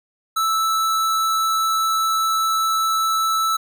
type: tone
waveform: square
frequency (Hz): 1315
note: E6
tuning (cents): -5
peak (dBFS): -18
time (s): 0.36-3.57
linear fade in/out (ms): 10
effects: none